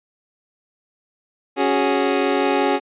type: chord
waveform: 25% pulse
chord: C# suspended fourth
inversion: none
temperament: equal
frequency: 277.2 / 370 / 415.3 Hz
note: C#4 / F#4 / G#4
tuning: 0 / 0 / 0 cents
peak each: -17 / -18 / -17 dBFS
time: 1.56-2.8 s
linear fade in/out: 50 ms
effects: resampled to 8000 Hz